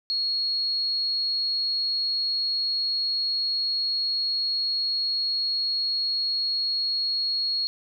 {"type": "tone", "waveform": "sine", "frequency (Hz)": 4312, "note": "C#8", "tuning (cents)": -49, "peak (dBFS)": -23, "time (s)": [0.1, 7.67], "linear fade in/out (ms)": 0, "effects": []}